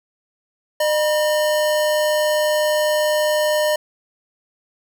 square tone pair together, 607.3 / 964 Hz, D#5 / B5, -42 / -42 cents, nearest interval minor sixth, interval 800 cents, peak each -17 / -27 dBFS, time 0.8-3.76 s, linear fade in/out 5 ms, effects none

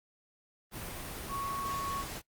sine tone in noise, 1108.7 Hz, C#6, in tune, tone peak -34 dBFS, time 1.28-2.05 s, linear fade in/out 50 ms, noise pink, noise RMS -41 dBFS, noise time 0.71-2.22 s, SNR +4 dB, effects noise-tail reverb RT60 0.1 s tail -18 dB re dry + Opus 32 kbps

